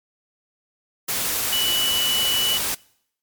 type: tone in noise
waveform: sine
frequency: 2960 Hz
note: F#7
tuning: in tune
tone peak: -20 dBFS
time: 1.52-2.58 s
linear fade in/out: 10 ms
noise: white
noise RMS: -24 dBFS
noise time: 1.08-2.75 s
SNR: +1 dB
effects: noise-tail reverb RT60 0.7 s tail -24 dB re dry + MP3 96 kbps